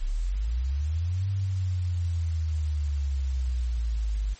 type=linear two-way sweep; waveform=sine; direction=up then down; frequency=30.21 to 98.5 to 48.68 Hz; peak=-24 dBFS; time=0-4.35 s; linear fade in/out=20 ms; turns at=1.29 s; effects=white hiss -50 dBFS RMS until 4.39 s + MP3 32 kbps